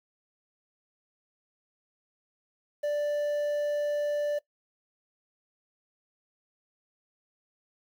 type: tone with quantisation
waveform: triangle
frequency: 587.3 Hz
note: D5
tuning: in tune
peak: -24 dBFS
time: 2.83-4.39 s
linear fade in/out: 10 ms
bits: 9
effects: noise-tail reverb RT60 0.1 s tail -20 dB re dry